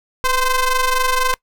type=ring-modulated tone; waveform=sawtooth; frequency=514 Hz; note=C5; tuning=31 cents flat; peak=-8 dBFS; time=0.24-1.34 s; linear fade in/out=0 ms; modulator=526 Hz; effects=noise-tail reverb RT60 0.1 s tail -23 dB re dry